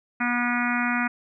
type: harmonic tone with a mistuned harmonic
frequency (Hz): 242.3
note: B3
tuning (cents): -33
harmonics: 1 / 3 / 4 / 5 / 6 / 7 / 8 / 9 / 10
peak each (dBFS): -26 / -33 / -34 / -32 / -28 / -35 / -31 / -33 / -33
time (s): 0.2-1.08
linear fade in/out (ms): 10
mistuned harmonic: 10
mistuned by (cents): +16
effects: none